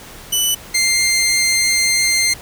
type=tone pair in turn; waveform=15% pulse; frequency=2981 / 2099 Hz; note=F#7 / C7; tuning=+12 / +5 cents; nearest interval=tritone; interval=607 cents; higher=first; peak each=-7 dBFS; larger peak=neither; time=0.32-0.55 / 0.74-2.34 s; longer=second; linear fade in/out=10 ms; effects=pink hiss -37 dBFS RMS until 2.41 s